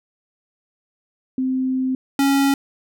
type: tone pair in turn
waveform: sine / square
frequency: 259.7 / 276.5 Hz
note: C4 / C#4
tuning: -13 / -4 cents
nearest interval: minor second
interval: 109 cents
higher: second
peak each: -18 / -15 dBFS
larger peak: second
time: 1.38-1.95 / 2.19-2.54 s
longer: first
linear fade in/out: 2 ms
effects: none